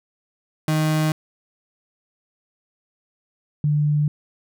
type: tone pair in turn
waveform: 35% pulse / sine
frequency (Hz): 155.56 / 148.49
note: D#3 / D3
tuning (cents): 0 / +19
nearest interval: minor second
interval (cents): 81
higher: first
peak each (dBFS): -16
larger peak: neither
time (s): 0.68-1.12 / 3.64-4.08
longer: neither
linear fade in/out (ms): 2
effects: none